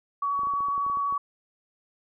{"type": "tone with vibrato", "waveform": "sine", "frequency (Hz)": 1129, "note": "C#6", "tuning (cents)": 31, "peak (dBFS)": -24, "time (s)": [0.22, 1.18], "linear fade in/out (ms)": 5, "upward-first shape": "sine", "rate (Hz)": 12, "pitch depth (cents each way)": 11}
{"type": "clicks", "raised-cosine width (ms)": 2, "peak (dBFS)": -33, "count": 11, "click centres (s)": [0.392, 0.434, 0.471, 0.537, 0.606, 0.685, 0.779, 0.865, 0.899, 0.972, 1.125]}
{"effects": []}